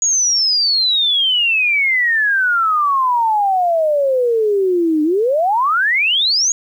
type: exponential two-way sweep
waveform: sine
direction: down then up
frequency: 6800 to 298.6 to 6800 Hz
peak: -12 dBFS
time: 0.02-6.52 s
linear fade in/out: 2 ms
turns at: 5.03 s
effects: 8-bit